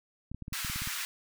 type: clicks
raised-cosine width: 5 ms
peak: -27 dBFS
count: 10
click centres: 0.316 / 0.346 / 0.423 / 0.481 / 0.525 / 0.648 / 0.699 / 0.76 / 0.82 / 0.874 s
type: high-pass noise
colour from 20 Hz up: pink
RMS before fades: -36 dBFS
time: 0.53-1.05 s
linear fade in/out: 0 ms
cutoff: 1300 Hz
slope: 24 dB/octave
effects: none